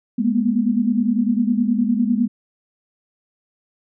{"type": "tone cluster", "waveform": "sine", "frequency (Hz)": [207.4, 235.9, 245.7], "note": ["G#3", "A#3", "B3"], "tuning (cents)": [-2, 21, -9], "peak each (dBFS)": -20, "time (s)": [0.18, 2.28], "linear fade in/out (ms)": 10, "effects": []}